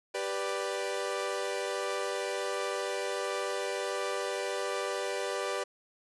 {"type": "chord", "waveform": "sawtooth", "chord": "G major", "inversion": "none", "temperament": "equal", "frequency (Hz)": [392, 493.9, 587.3], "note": ["G4", "B4", "D5"], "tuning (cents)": [0, 0, 0], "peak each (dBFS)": -32, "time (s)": [0.14, 5.64], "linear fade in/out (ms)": 10, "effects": ["resampled to 24000 Hz"]}